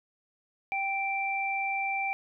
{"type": "tone pair together", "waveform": "sine", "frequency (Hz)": [784, 2349], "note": ["G5", "D7"], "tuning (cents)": [0, 0], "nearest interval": "octave + perfect fifth", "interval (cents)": 1900, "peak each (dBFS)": [-31, -30], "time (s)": [0.72, 2.13], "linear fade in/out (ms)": 0, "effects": []}